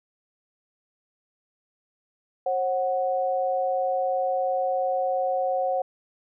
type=tone pair together; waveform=sine; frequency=537.1 / 740 Hz; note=C5 / F#5; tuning=+45 / 0 cents; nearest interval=tritone; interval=555 cents; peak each=-25 dBFS; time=2.46-5.82 s; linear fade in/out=5 ms; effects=none